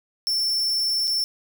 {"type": "tone with dropouts", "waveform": "45% pulse", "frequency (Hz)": 5390, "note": "E8", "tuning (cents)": 38, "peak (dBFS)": -21, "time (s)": [0.27, 1.24], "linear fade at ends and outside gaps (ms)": 0, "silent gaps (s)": [1.072, 1.077], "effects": []}